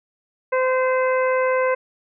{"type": "harmonic tone", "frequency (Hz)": 515, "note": "C5", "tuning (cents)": -28, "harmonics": [1, 2, 3, 4, 5], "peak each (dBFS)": [-18, -24, -28, -29, -36], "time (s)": [0.52, 1.75], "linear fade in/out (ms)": 10, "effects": []}